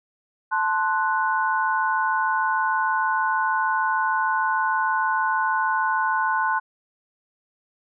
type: chord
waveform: sine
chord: F# diminished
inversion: first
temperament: equal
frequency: 880 / 1046.5 / 1480 Hz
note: A5 / C6 / F#6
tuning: 0 / 0 / 0 cents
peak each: -24 dBFS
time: 0.51-6.6 s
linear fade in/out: 20 ms
effects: none